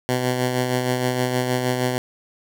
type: tone with tremolo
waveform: 10% pulse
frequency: 126 Hz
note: B2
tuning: 35 cents sharp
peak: -10 dBFS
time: 0.09-1.98 s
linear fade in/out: 0 ms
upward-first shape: sine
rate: 6.4 Hz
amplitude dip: 40%
effects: none